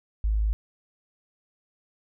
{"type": "tone", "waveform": "sine", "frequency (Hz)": 53.1, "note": "G#1", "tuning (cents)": 39, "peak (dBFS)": -21, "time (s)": [0.24, 0.53], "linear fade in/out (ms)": 0, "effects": []}